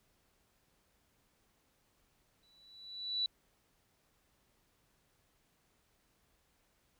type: tone with exponential growth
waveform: sine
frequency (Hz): 3951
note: B7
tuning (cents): 0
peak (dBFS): -29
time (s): 2.43-3.26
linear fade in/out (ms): 2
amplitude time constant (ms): 180
effects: pink hiss -74 dBFS RMS until 6.99 s